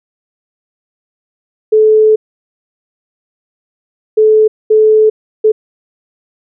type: tone bursts at uneven times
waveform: sine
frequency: 433.1 Hz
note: A4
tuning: 27 cents flat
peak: -4 dBFS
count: 4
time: 1.72-2.16 / 4.17-4.48 / 4.7-5.1 / 5.44-5.52 s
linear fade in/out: 10 ms
effects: none